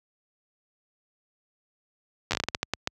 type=slowing click train; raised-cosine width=0.2 ms; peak=-8 dBFS; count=12; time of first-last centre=2.31-2.874 s; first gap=10 ms; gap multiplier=1.3; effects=high-pass 60 Hz 12 dB/octave